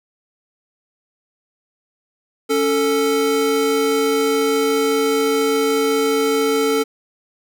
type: tone pair together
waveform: square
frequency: 278.8 / 443 Hz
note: C#4 / A4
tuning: +10 / +12 cents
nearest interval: minor sixth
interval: 802 cents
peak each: -22 / -17 dBFS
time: 2.49-6.84 s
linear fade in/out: 20 ms
effects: none